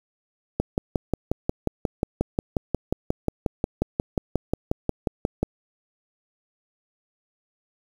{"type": "click train", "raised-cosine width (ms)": 2, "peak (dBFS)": -8, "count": 28, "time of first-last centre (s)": [0.6, 5.43], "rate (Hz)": 5.59, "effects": ["7-bit"]}